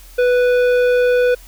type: tone with tanh clipping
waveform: triangle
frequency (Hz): 493.9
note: B4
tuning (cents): 0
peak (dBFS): -13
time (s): 0.18-1.35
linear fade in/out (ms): 10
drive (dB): 16
effects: added 42 Hz sine -39 dBFS peak until 1.47 s + white hiss -45 dBFS RMS until 1.47 s